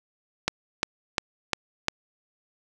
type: click train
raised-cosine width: 0.2 ms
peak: -5 dBFS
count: 5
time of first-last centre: 0.48-1.884 s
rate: 2.85 Hz
effects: 7-bit